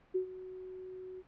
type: tone with ADSR envelope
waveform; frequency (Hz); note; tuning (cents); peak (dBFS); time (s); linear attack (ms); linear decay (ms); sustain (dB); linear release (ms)
sine; 371.3; F#4; +6; -27; 0.14-1.23; 16; 100; -16; 38
effects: pink hiss -64 dBFS RMS until 1.27 s + low-pass 2000 Hz 12 dB/octave